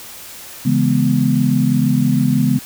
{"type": "chord", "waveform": "sine", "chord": "C# minor seventh", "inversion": "none", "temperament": "equal", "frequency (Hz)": [138.59, 164.81, 207.7, 246.9], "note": ["C#3", "E3", "G#3", "B3"], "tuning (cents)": [0, 0, 0, 0], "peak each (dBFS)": [-17, -20, -18, -16], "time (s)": [0.65, 2.59], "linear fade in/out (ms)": 10, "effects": ["white hiss -35 dBFS RMS until 2.65 s"]}